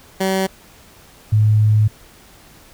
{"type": "tone pair in turn", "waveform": ["15% pulse", "sine"], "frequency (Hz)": [190.8, 107.08], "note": ["G3", "A2"], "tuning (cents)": [-47, -47], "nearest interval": "minor seventh", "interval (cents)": 1000, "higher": "first", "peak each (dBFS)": -10, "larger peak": "neither", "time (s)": [[0.2, 0.47], [1.32, 1.88]], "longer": "second", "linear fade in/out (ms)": 10, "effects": ["pink hiss -46 dBFS RMS until 2.73 s"]}